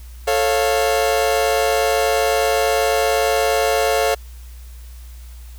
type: chord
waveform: 40% pulse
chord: A augmented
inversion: none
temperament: equal with one note detuned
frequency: 440 / 548.3 / 698.5 Hz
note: A4 / C#5 / E#5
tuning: 0 / -19 / 0 cents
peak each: -19 dBFS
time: 0.27-4.15 s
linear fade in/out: 10 ms
effects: added 60 Hz sine -34 dBFS peak until 5.58 s + white hiss -49 dBFS RMS until 5.58 s